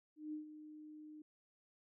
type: tone with ADSR envelope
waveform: sine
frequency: 305.3 Hz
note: D#4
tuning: 33 cents flat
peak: -40 dBFS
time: 0.16-1.22 s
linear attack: 170 ms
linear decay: 120 ms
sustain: -11 dB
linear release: 4 ms
effects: none